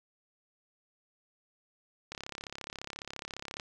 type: click train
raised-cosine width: 0.2 ms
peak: -22 dBFS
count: 52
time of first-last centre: 2.12-3.598 s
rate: 34.5 Hz
effects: none